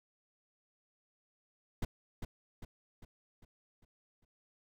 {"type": "noise with echo", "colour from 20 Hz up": "brown", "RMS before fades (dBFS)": -33, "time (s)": [1.82, 1.85], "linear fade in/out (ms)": 5, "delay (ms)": 400, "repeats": 6, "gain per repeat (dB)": -6, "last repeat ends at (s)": 4.25, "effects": []}